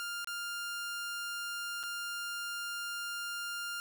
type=tone with dropouts; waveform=sawtooth; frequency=1400 Hz; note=F6; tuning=4 cents sharp; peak=-33 dBFS; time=0-3.8 s; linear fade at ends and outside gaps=0 ms; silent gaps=0.245-0.273 / 1.831-1.836 s; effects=none